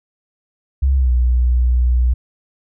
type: tone with pitch glide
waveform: sine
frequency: 67.3 to 61.36 Hz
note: C2 to B1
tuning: +49 to -11 cents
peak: -11 dBFS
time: 0.82-2.14 s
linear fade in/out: 10 ms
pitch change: -160 cents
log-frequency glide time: 0.96-1.11 s
effects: none